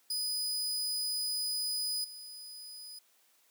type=tone with level steps; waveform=sawtooth; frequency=4978 Hz; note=D#8; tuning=in tune; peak=-29 / -42 dBFS; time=0.1-2.99 s; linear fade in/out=5 ms; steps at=2.04 s; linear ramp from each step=5 ms; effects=white hiss -68 dBFS RMS until 3.5 s + high-pass 300 Hz 12 dB/octave